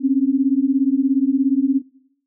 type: beating tone pair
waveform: sine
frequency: 261.6 / 278.6 Hz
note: C4 / C#4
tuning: 0 / +9 cents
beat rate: 17 Hz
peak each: -17 dBFS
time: 0-1.82 s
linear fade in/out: 50 ms
effects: noise-tail reverb RT60 0.6 s tail -18 dB re dry